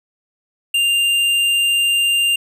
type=tone with hard clipping; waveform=sine; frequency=2794 Hz; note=F7; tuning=in tune; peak=-15 dBFS; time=0.74-2.36 s; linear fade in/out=5 ms; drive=9 dB; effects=none